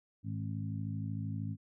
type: harmonic tone with a mistuned harmonic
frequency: 53 Hz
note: G#1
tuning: 36 cents sharp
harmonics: 2 / 3 / 4 / 5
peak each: -37 / -41 / -43 / -45 dBFS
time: 0.23-1.57 s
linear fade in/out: 50 ms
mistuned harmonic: 5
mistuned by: +22 cents
effects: none